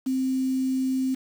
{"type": "tone with quantisation", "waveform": "sine", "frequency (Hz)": 261.6, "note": "C4", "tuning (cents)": 0, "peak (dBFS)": -22, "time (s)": [0.06, 1.15], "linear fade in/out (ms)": 10, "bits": 7, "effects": []}